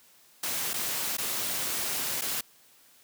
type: noise with dropouts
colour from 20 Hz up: white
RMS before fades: -31 dBFS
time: 0.43-2.41 s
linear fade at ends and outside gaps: 5 ms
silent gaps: 0.734-0.739 / 1.17-1.182 / 2.212-2.218 s
effects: white hiss -59 dBFS RMS until 3.03 s + high-pass 100 Hz 12 dB/octave